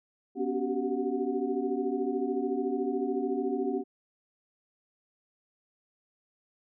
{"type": "tone cluster", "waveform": "sine", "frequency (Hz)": [248, 281.6, 376, 389.8, 729], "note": ["B3", "C#4", "F#4", "G4", "F#5"], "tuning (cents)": [7, 27, 28, -10, -26], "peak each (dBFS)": [-34, -33, -34, -32, -40], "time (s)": [0.35, 3.84], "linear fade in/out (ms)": 50, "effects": []}